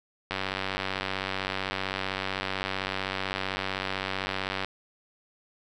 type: click train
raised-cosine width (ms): 0.3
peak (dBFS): -13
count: 416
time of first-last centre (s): 0.31-4.646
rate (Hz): 95.7
effects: none